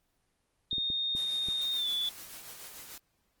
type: tone with pitch glide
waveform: sine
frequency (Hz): 3684 to 3457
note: A#7 to A7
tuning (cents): -21 to -31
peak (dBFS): -29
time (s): 0.71-2.09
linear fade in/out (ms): 2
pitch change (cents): -110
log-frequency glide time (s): 1.75-1.88
type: clicks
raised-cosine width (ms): 3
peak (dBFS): -30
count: 5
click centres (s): 0.73 / 0.782 / 0.902 / 1.151 / 1.486
type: noise with tremolo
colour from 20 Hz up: white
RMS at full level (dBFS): -45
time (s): 1.16-2.98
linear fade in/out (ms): 2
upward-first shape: sine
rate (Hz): 6.9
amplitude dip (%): 40
effects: pink hiss -75 dBFS RMS until 3.4 s + Opus 24 kbps